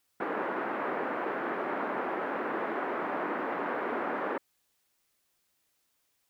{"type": "band-pass noise", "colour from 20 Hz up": "pink", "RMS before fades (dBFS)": -33, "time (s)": [0.2, 4.38], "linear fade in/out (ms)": 5, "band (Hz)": [280, 1700], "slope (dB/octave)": 24, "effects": ["white hiss -75 dBFS RMS until 6.29 s"]}